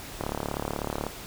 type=click train; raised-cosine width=1 ms; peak=-15 dBFS; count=32; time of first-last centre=0.21-1.066 s; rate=36.2 Hz; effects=pink hiss -41 dBFS RMS until 1.26 s